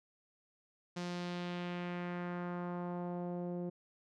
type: tone with low-pass filter sweep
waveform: sawtooth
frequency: 176.3 Hz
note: F3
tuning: 17 cents sharp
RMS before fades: -40 dBFS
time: 0.96-3.7 s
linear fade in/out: 10 ms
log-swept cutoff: 5800 to 460 Hz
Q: 1.5
effects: none